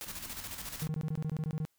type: noise with tremolo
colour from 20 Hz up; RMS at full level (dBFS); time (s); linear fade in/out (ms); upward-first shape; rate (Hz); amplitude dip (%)
white; -41; 0.01-0.86; 0; square; 14; 60
type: band-stop noise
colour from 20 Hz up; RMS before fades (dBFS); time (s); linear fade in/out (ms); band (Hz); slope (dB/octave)
pink; -49; 0.06-0.88; 5; 300 to 850; 48
type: tone bursts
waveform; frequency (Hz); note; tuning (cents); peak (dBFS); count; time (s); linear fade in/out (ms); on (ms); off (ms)
triangle; 155.56; D#3; 0; -29; 12; 0.82-1.651; 0; 50; 21
effects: white hiss -75 dBFS RMS until 1.78 s